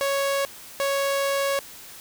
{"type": "tone pair in turn", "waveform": "sawtooth", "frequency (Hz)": [554.4, 554.4], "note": ["C#5", "C#5"], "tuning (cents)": [0, 0], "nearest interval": "unison", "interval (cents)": 0, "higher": "neither", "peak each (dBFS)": -18, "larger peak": "neither", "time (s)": [[0.01, 0.45], [0.8, 1.59]], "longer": "second", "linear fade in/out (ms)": 0, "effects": ["white hiss -43 dBFS RMS until 2 s"]}